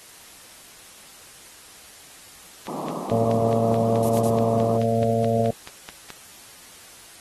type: click train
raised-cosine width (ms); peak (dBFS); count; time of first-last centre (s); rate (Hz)
0.2; -18; 17; 2.67-6.103; 4.66
type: band-pass noise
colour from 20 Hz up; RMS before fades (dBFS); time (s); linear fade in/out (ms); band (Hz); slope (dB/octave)
pink; -31; 2.68-4.78; 5; 160 to 1200; 96
type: harmonic tone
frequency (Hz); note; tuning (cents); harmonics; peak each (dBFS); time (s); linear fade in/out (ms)
114.1; A#2; -37; 1 / 2 / 4 / 5 / 6; -25 / -25 / -25 / -25 / -25; 3.11-5.51; 5
type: noise bursts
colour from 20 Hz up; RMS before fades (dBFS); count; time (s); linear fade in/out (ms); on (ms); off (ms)
violet; -30; 3; 4.03-4.293; 0; 59; 43
effects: white hiss -46 dBFS RMS until 7.2 s + AAC 32 kbps